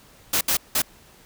white noise bursts at uneven times, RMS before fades -21 dBFS, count 3, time 0.33-0.41 / 0.48-0.57 / 0.75-0.82 s, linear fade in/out 5 ms, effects pink hiss -52 dBFS RMS until 1.25 s

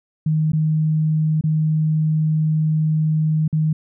sine tone with dropouts, 155.9 Hz, D#3, 4 cents sharp, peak -15 dBFS, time 0.26-3.73 s, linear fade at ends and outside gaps 5 ms, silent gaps 0.52-0.532 / 1.411-1.438 / 3.479-3.527 s, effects none

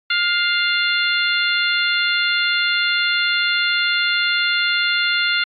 harmonic tone with a mistuned harmonic, 698.5 Hz, F5, in tune, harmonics 2 / 3 / 4 / 5 / 6, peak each -20 / -22 / -23 / -24 / -25 dBFS, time 0.1-5.44 s, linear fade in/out 5 ms, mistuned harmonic 2, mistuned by +20 cents, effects AAC 64 kbps

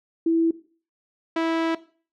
sine / sawtooth tone pair in turn, 329.6 / 327.8 Hz, E4 / E4, 0 / -10 cents, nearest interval unison, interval 10 cents, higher first, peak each -17 dBFS, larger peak neither, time 0.26-0.51 / 1.36-1.75 s, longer second, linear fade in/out 5 ms, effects noise-tail reverb RT60 0.4 s tail -17 dB re dry + low-pass 3000 Hz 12 dB/octave

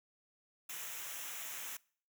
white noise with comb filter, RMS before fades -44 dBFS, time 0.69-1.77 s, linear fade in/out 5 ms, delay 0.22 ms, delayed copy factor -0.7, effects noise-tail reverb RT60 0.5 s tail -24 dB re dry

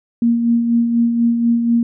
sine tone with tremolo, 234.2 Hz, A#3, 8 cents sharp, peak -10 dBFS, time 0.22-1.83 s, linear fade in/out 2 ms, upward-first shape sine, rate 4.1 Hz, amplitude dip 45%, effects none

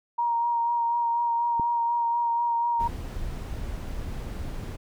sine tone with vibrato, 940 Hz, A#5, 14 cents sharp, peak -22 dBFS, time 0.18-2.88 s, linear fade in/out 10 ms, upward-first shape sine, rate 4.1 Hz, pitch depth 17 cents each way
click, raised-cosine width 3 ms, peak -20 dBFS, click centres 1.597 s
brown noise, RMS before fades -33 dBFS, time 2.79-4.77 s, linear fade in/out 20 ms
effects none

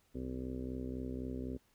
harmonic tone, 63.9 Hz, C2, 40 cents flat, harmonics 1 / 2 / 3 / 4 / 5 / 6 / 7 / 8 / 9, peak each -44 / -47 / -52 / -41 / -53 / -47 / -50 / -55 / -57 dBFS, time 0.14-1.58 s, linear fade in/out 20 ms, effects pink hiss -72 dBFS RMS until 1.74 s

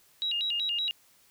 sine tone with vibrato, 3308 Hz, G#7, 8 cents flat, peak -27 dBFS, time 0.22-0.91 s, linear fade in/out 0 ms, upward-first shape square, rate 5.3 Hz, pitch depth 270 cents each way, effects white hiss -62 dBFS RMS until 1.3 s

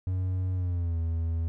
triangle tone with pitch glide, 92.5 to 82.41 Hz, F#2 to E2, 0 to 0 cents, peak -24 dBFS, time 0.07-1.48 s, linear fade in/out 0 ms, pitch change -200 cents, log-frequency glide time 0.54-0.98 s, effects none

